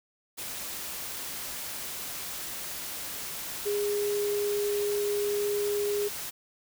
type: tone in noise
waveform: sine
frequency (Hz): 411.2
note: G#4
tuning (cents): -17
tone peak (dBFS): -26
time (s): 3.65-6.09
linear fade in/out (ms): 20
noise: white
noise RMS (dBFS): -37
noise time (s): 0.37-6.31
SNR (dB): +8
effects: none